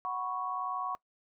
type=chord; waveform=sine; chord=F# suspended fourth; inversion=none; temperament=equal; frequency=740 / 987.8 / 1108.7 Hz; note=F#5 / B5 / C#6; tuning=0 / 0 / 0 cents; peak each=-38 / -40 / -34 dBFS; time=0.05-0.95 s; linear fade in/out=0 ms; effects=noise-tail reverb RT60 0.1 s tail -22 dB re dry